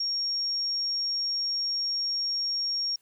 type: tone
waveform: sine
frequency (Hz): 5560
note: F8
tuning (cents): -9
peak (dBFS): -26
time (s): 0-2.96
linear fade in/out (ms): 5
effects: white hiss -68 dBFS RMS until 3.01 s + high-pass 80 Hz 12 dB/octave